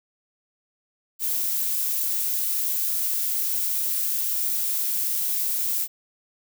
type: noise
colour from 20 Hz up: violet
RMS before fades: -25 dBFS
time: 1.19-5.88 s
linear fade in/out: 50 ms
effects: none